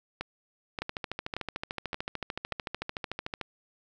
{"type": "two click trains", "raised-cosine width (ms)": 0.3, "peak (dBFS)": [-17, -17], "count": [5, 36], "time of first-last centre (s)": [[0.21, 2.522], [0.82, 3.413]], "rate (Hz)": [1.73, 13.5], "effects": []}